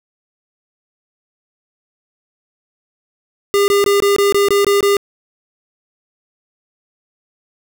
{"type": "tone bursts", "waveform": "square", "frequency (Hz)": 402.9, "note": "G4", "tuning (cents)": 48, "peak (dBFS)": -11, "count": 9, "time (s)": [3.54, 4.968], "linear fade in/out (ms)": 0, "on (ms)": 140, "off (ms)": 21, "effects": []}